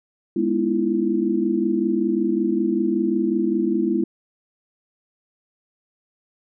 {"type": "chord", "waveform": "sine", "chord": "E major seventh", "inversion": "first", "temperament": "equal with one note detuned", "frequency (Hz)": [207.7, 246.9, 311.1, 336.4], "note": ["G#3", "B3", "D#4", "E4"], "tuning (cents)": [0, 0, 0, 35], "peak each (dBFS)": [-24, -25, -26, -21], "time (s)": [0.36, 4.04], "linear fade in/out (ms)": 5, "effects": []}